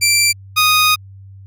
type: tone pair in turn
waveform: 15% pulse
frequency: 2349 / 1242.1 Hz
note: D7 / D#6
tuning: 0 / -3 cents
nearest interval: major seventh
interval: 1103 cents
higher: first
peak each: -4 dBFS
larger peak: neither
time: 0.01-0.33 / 0.56-0.96 s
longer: second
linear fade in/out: 20 ms
effects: added 97 Hz sine -35 dBFS peak until 1.46 s